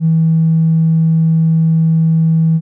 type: tone with tanh clipping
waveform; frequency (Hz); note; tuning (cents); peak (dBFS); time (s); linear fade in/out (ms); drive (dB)
triangle; 162; E3; -30; -8; 0-2.61; 50; 4
effects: none